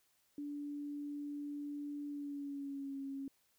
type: tone with pitch glide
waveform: sine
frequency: 290 to 273.7 Hz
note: D4 to C#4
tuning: -22 to -22 cents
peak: -40 dBFS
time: 0.38-3.28 s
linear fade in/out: 2 ms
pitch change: -100 cents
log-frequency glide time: 2.07-2.99 s
effects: white hiss -75 dBFS RMS until 3.58 s